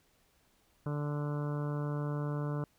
harmonic tone, 146.83 Hz, D3, in tune, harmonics 1 / 2 / 3 / 4 / 5 / 6 / 7 / 8 / 9 / 10, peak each -33 / -41 / -43 / -45 / -55 / -53 / -48 / -52 / -51 / -54 dBFS, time 0.86-2.64 s, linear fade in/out 2 ms, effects pink hiss -70 dBFS RMS until 2.78 s

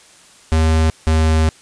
square tone pair in turn, 79.7 / 79.34 Hz, D#2 / D#2, +42 / +34 cents, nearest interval unison, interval 8 cents, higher first, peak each -12 dBFS, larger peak neither, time 0.52-0.9 / 1.07-1.49 s, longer second, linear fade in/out 0 ms, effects white hiss -46 dBFS RMS until 1.61 s + resampled to 22050 Hz

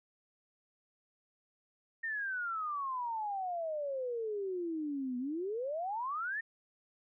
sine exponential two-way sweep, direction down then up, 1848 to 242.8 to 1848 Hz, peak -34 dBFS, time 2.03-6.41 s, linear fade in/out 10 ms, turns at 5.18 s, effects none

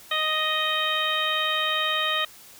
harmonic tone, 622.3 Hz, D#5, in tune, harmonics 1 / 2 / 3 / 4 / 5 / 6, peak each -33 / -28 / -29 / -32 / -28 / -29 dBFS, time 0.11-2.25 s, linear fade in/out 5 ms, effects white hiss -48 dBFS RMS until 2.59 s

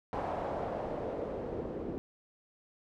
white noise with low-pass filter sweep, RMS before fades -37 dBFS, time 0.13-1.98 s, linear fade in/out 0 ms, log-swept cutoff 800 to 380 Hz, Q 2.2, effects none

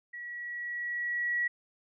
sine tone with level ramp, 1926 Hz, B6, 44 cents flat, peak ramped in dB -39 to -26 dBFS, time 0.13-1.48 s, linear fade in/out 10 ms, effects none

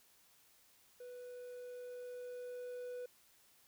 triangle tone with level ramp, 493.9 Hz, B4, in tune, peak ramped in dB -46 to -40 dBFS, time 1-3.06 s, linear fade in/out 5 ms, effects white hiss -68 dBFS RMS until 3.67 s

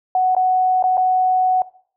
sine tone with dropouts, 742 Hz, F#5, 5 cents sharp, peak -13 dBFS, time 0.15-1.62 s, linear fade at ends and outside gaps 2 ms, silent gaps 0.35-0.365 / 0.826-0.839 / 0.971-0.977 s, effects noise-tail reverb RT60 0.5 s tail -18 dB re dry

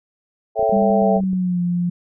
sine chord, A dominant seventh, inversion none, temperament equal with one note detuned, 440 / 554.4 / 662.7 / 784 Hz, A4 / C#5 / E5 / G5, 0 / 0 / +9 / 0 cents, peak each -21 / -22 / -18 / -21 dBFS, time 0.55-1.21 s, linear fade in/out 50 ms
clicks, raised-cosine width 3 ms, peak -24 dBFS, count 11, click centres 0.594 / 0.628 / 0.695 / 0.767 / 0.823 / 0.903 / 1.022 / 1.165 / 1.203 / 1.236 / 1.332 s
sine tone with pitch glide, 200.5 to 175.56 Hz, G3 to F3, +39 to +9 cents, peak -17 dBFS, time 0.72-1.9 s, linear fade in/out 10 ms, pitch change -230 cents, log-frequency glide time 0.98-1.61 s
effects none

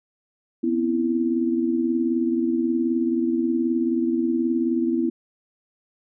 sine tone cluster, 247.3 / 266.1 / 331.2 Hz, B3 / C4 / E4, +3 / +29 / +8 cents, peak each -23 / -29 / -22 dBFS, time 0.63-5.1 s, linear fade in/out 10 ms, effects none

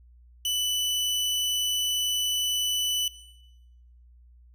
sawtooth tone, 2983 Hz, F#7, 13 cents sharp, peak -22 dBFS, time 0.45-3.08 s, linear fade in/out 2 ms, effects noise-tail reverb RT60 1.0 s tail -18 dB re dry + added 60 Hz sine -51 dBFS peak until 4.54 s

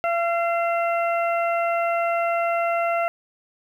harmonic tone with a mistuned harmonic, 680 Hz, F5, 46 cents flat, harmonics 1 / 2 / 3 / 4, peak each -21 / -27 / -31 / -33 dBFS, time 0.04-3.08 s, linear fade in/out 0 ms, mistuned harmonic 3, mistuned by +28 cents, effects 9-bit

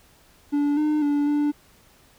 triangle tone with pitch steps, 289.4 / 302.8 / 289.6 / 293.5 Hz, D4 / D#4 / D4 / D4, -25 / -47 / -24 / -1 cents, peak -17 dBFS, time 0.52-1.52 s, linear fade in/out 20 ms, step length 250 ms, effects pink hiss -56 dBFS RMS until 2.18 s

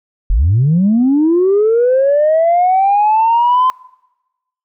sine linear sweep, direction up, 36.47 to 1034 Hz, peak -7 dBFS, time 0.3-3.7 s, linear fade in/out 0 ms, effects noise-tail reverb RT60 1.0 s tail -25 dB re dry + tanh soft clip ceiling -5 dBFS

